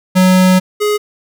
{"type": "tone pair in turn", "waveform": "square", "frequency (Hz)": [185, 418.3], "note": ["F#3", "G#4"], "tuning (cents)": [0, 12], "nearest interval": "octave + major second", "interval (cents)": 1412, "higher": "second", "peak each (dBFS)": [-7, -12], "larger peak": "first", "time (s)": [[0.15, 0.6], [0.8, 0.98]], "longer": "first", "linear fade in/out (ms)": 20, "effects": []}